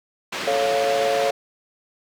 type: band-pass noise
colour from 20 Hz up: white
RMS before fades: -29 dBFS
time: 0.32-1.31 s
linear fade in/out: 10 ms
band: 170 to 3100 Hz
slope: 12 dB/octave
type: chord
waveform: sine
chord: A augmented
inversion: none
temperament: equal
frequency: 440 / 554.4 / 698.5 Hz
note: A4 / C#5 / E#5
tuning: 0 / 0 / 0 cents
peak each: -25 / -21 / -23 dBFS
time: 0.47-1.31 s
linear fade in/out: 5 ms
effects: none